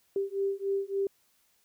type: beating tone pair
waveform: sine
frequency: 392 / 395.5 Hz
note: G4 / G4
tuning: 0 / +15 cents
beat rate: 3.5 Hz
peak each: -31 dBFS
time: 0.16-1.07 s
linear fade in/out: 2 ms
effects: white hiss -69 dBFS RMS until 1.64 s